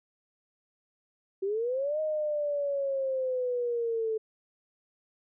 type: linear two-way sweep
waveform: sine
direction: up then down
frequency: 376.9 to 625 to 435.8 Hz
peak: -27 dBFS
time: 1.42-4.18 s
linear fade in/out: 10 ms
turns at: 2 s
effects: none